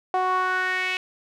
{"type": "tone with band-pass filter sweep", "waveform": "sawtooth", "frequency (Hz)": 370, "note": "F#4", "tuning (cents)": 0, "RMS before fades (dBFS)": -24, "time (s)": [0.14, 0.97], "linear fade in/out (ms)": 0, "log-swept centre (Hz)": [830, 2600], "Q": 3.8, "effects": []}